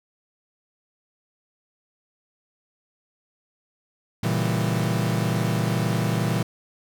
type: chord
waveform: 40% pulse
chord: A# diminished seventh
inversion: none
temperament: equal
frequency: 116.54 / 138.59 / 164.81 / 196 Hz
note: A#2 / C#3 / E3 / G3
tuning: 0 / 0 / 0 / 0 cents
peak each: -24 / -30 / -25 / -28 dBFS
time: 4.23-6.43 s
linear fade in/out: 5 ms
effects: none